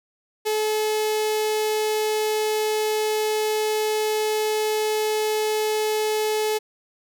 sawtooth tone with notch filter, 429.9 Hz, A4, 40 cents flat, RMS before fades -23 dBFS, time 0.45-6.59 s, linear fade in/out 20 ms, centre 1400 Hz, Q 1.5, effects none

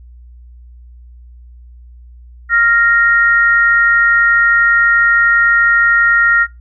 sine tone pair together, 1396.9 / 1864.7 Hz, F6 / A#6, 0 / 0 cents, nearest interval perfect fourth, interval 500 cents, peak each -11 dBFS, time 2.49-6.47 s, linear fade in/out 50 ms, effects noise-tail reverb RT60 0.2 s tail -21 dB re dry + added 60 Hz sine -35 dBFS peak until 6.6 s

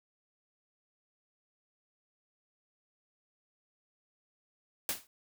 white noise with exponential decay, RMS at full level -29 dBFS, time 4.89-5.07 s, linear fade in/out 1 ms, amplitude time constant 38 ms, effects none

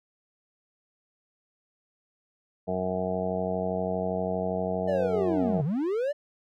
harmonic tone, 92.5 Hz, F#2, in tune, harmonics 1 / 2 / 3 / 4 / 5 / 6 / 7 / 8 / 9, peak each -40 / -32 / -42 / -39 / -32 / -42 / -31 / -37 / -42 dBFS, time 2.67-5.62 s, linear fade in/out 20 ms
triangle linear two-way sweep, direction down then up, 603 to 132.1 to 603 Hz, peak -23 dBFS, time 4.87-6.13 s, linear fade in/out 20 ms, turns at 5.64 s
effects none

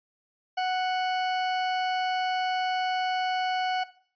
40% pulse tone, 740 Hz, F#5, in tune, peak -24 dBFS, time 0.57-3.84 s, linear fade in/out 10 ms, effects noise-tail reverb RT60 0.5 s tail -17 dB re dry + resampled to 11025 Hz

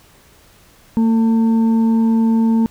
sine tone with frequency modulation, 226.3 Hz, A3, 49 cents sharp, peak -11 dBFS, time 0.97-2.66 s, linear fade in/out 0 ms, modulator 674 Hz, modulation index 0.26, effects pink hiss -49 dBFS RMS until 2.7 s

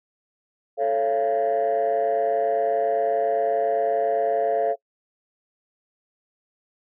sine chord, A augmented, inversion none, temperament just, 440 / 550 / 687.5 Hz, A4 / C#5 / E#5, 0 / -14 / -27 cents, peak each -23 / -23 / -21 dBFS, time 0.77-4.76 s, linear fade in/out 50 ms, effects noise-tail reverb RT60 0.1 s tail -23 dB re dry + tanh soft clip ceiling -15 dBFS

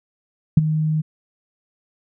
sine tone with ADSR envelope, 155.56 Hz, D#3, in tune, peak -4 dBFS, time 0.57-1.02 s, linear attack 5 ms, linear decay 22 ms, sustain -13 dB, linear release 17 ms, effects none

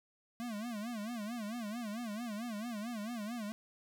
square tone with vibrato, 223.2 Hz, A3, 25 cents sharp, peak -39 dBFS, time 0.4-3.52 s, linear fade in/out 0 ms, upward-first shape sine, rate 4.5 Hz, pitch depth 160 cents each way, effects none

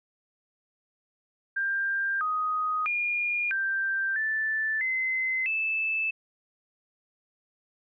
sine tone with pitch steps, 1590 / 1250 / 2423 / 1573 / 1759 / 2054 / 2628 Hz, G6 / D#6 / D#7 / G6 / A6 / C7 / E7, +24 / +8 / -47 / +6 / -1 / -33 / -6 cents, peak -25 dBFS, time 1.56-6.11 s, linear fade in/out 10 ms, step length 650 ms, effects none

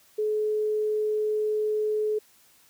sine tone, 427.1 Hz, G#4, 48 cents sharp, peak -23 dBFS, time 0.18-2.19 s, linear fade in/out 10 ms, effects white hiss -59 dBFS RMS until 2.69 s

